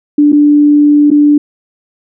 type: tone with dropouts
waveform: sine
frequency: 293.7 Hz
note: D4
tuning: in tune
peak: -3 dBFS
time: 0.18-1.38 s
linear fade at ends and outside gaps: 5 ms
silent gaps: 0.321-0.327 / 1.104-1.113 s
effects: none